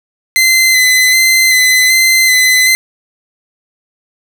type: tone with vibrato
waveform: sawtooth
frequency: 2045 Hz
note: C7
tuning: 40 cents flat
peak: -3 dBFS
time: 0.36-2.75 s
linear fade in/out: 0 ms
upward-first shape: square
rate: 1.3 Hz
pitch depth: 18 cents each way
effects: 7-bit